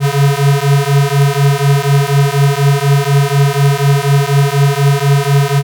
square beating tone pair, 138.59 / 142.69 Hz, C#3 / D3, 0 / -50 cents, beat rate 4.1 Hz, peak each -12 dBFS, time 0-5.63 s, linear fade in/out 50 ms, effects none

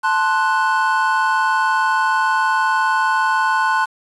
triangle chord, F# diminished, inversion first, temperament equal, 880 / 1046.5 / 1480 Hz, A5 / C6 / F#6, 0 / 0 / 0 cents, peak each -17 dBFS, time 0.03-3.86 s, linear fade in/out 20 ms, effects resampled to 24000 Hz + 7-bit

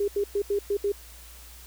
sine tone bursts at uneven times, 404.8 Hz, G#4, 44 cents flat, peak -22 dBFS, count 6, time 0-0.08 / 0.16-0.24 / 0.35-0.42 / 0.5-0.59 / 0.7-0.77 / 0.84-0.92 s, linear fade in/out 5 ms, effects added 59 Hz sine -47 dBFS peak until 1.66 s + white hiss -49 dBFS RMS until 1.66 s

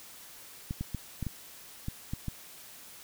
clicks, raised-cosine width 5 ms, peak -21 dBFS, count 8, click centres 0.709 / 0.81 / 0.947 / 1.227 / 1.267 / 1.884 / 2.135 / 2.283 s, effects white hiss -50 dBFS RMS until 3.03 s

